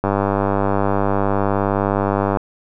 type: click train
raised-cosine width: 1 ms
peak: -4 dBFS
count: 233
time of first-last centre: 0.04-2.372 s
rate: 99.5 Hz
effects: none